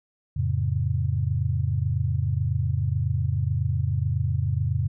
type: chord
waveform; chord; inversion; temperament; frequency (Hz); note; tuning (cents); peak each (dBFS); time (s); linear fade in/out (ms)
sine; F augmented; none; just; 87.31 / 109.13 / 136.42; F2 / A2 / C#3; 0 / -14 / -27; -26; 0.36-4.88; 10
effects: none